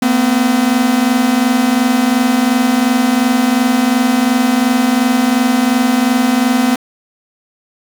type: tone pair together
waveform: 45% pulse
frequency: 231.2 / 254 Hz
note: A#3 / B3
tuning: -14 / +49 cents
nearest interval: major second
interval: 163 cents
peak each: -15 / -12 dBFS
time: 0.02-6.76 s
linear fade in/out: 5 ms
effects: 7-bit